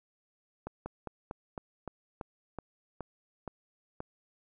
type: slowing click train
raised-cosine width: 1 ms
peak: -24 dBFS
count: 11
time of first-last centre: 0.67-4.004 s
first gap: 190 ms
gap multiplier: 1.12
effects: none